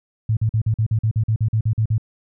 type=tone bursts; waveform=sine; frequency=110.1 Hz; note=A2; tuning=2 cents sharp; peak=-15 dBFS; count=14; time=0.29-1.981 s; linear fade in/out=5 ms; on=79 ms; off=45 ms; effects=none